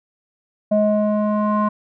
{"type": "tone with low-pass filter sweep", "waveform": "square", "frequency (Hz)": 210.5, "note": "G#3", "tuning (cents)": 24, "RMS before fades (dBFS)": -18, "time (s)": [0.71, 1.69], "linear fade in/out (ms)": 10, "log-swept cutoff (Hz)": [620, 1100], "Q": 4.6, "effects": []}